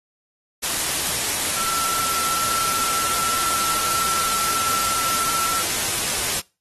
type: tone in noise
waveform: sine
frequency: 1342 Hz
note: E6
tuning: 31 cents sharp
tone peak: -25 dBFS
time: 1.56-5.63 s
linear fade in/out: 20 ms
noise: white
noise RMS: -23 dBFS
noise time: 0.62-6.41 s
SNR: -5 dB
effects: noise-tail reverb RT60 0.3 s tail -24 dB re dry + AAC 32 kbps